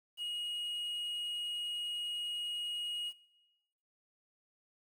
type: tone with quantisation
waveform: triangle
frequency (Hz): 2885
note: F#7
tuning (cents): -44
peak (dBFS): -34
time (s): 0.17-3.13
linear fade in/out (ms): 50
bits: 10
effects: noise-tail reverb RT60 1.0 s tail -20 dB re dry